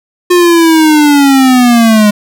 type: linear sweep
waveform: square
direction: down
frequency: 358.9 to 205.6 Hz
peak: -4 dBFS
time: 0.3-2.11 s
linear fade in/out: 10 ms
effects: none